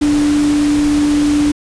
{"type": "tone in noise", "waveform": "sine", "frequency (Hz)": 293.7, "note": "D4", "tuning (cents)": 0, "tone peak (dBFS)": -10, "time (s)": [0.01, 1.52], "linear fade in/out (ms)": 10, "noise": "pink", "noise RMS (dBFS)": -24, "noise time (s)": [0.01, 1.52], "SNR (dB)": 11, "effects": ["resampled to 22050 Hz"]}